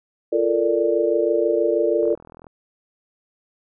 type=chord; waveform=sine; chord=Bb major seventh; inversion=second; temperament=equal with one note detuned; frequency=344.2 / 440 / 466.2 / 587.3 Hz; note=F4 / A4 / Bb4 / D5; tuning=-25 / 0 / 0 / 0 cents; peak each=-22 dBFS; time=0.32-2.15 s; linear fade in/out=10 ms
type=click train; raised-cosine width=1 ms; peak=-29 dBFS; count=19; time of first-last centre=2.03-2.468 s; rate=41.1 Hz
effects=none